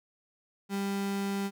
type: tone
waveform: 35% pulse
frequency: 198.1 Hz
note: G3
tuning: 18 cents sharp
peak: -28 dBFS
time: 0.69-1.51 s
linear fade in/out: 50 ms
effects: none